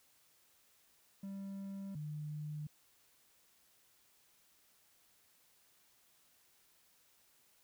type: tone pair in turn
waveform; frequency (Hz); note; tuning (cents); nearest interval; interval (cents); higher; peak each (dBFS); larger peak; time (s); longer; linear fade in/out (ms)
triangle / sine; 196 / 150.48; G3 / D3; 0 / +42; perfect fourth; 458; first; -40 / -40; neither; 1.23-1.95 / 1.95-2.67; neither; 5
effects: white hiss -70 dBFS RMS until 7.63 s